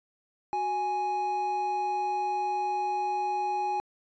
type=tone pair together; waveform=triangle; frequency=370 / 830.6 Hz; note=F#4 / G#5; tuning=0 / 0 cents; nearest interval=octave + major second; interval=1400 cents; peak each=-35 / -25 dBFS; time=0.53-3.8 s; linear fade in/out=0 ms; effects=resampled to 16000 Hz